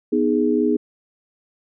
sine chord, G# minor, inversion first, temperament equal, 246.9 / 311.1 / 415.3 Hz, B3 / D#4 / G#4, 0 / 0 / 0 cents, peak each -20 dBFS, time 0.12-0.77 s, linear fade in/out 10 ms, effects none

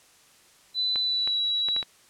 sine tone with pitch glide, 3999 to 3903 Hz, B7 to B7, +21 to -21 cents, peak -23 dBFS, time 0.74-1.84 s, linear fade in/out 50 ms, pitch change -42 cents, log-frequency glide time 1.01-1.38 s
clicks, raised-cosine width 0.3 ms, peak -19 dBFS, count 5, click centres 0.959 / 1.275 / 1.686 / 1.764 / 1.828 s
effects white hiss -57 dBFS RMS until 2.09 s + low-pass 10000 Hz 12 dB/octave

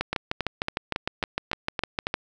two click trains, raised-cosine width 0.3 ms, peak -10 / -9 dBFS, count 8 / 15, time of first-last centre 0.13-2.069 / 0.01-2.141 s, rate 3.61 / 6.57 Hz, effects none

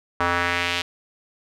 square tone with band-pass filter sweep, 87.31 Hz, F2, in tune, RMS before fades -23 dBFS, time 0.2-0.82 s, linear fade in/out 5 ms, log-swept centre 1200 to 3200 Hz, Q 1.7, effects none

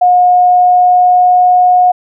sine tone with pitch glide, 720 to 724.6 Hz, F#5 to F#5, -47 to -36 cents, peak -4 dBFS, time 0.01-1.92 s, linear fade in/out 10 ms, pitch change +11 cents, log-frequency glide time 0.26-1.44 s, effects none

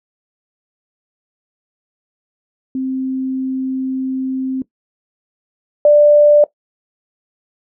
sine tone pair in turn, 262.1 / 590.4 Hz, C4 / D5, +3 / +9 cents, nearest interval octave + major second, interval 1406 cents, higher second, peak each -17 / -5 dBFS, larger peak second, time 2.75-4.62 / 5.85-6.44 s, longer first, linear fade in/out 2 ms, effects noise-tail reverb RT60 0.1 s tail -18 dB re dry

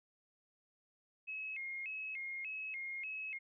sine tone with vibrato, 2345 Hz, D7, 3 cents flat, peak -40 dBFS, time 1.27-3.39 s, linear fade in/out 20 ms, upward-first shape square, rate 1.7 Hz, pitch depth 160 cents each way, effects none

